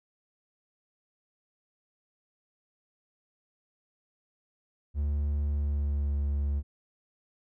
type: tone with pitch glide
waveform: triangle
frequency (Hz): 72.8 to 71.3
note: D2 to C#2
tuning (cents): -15 to +49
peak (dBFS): -24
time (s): 4.94-6.63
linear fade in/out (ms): 50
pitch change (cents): -36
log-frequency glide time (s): 5.48-6.14
effects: none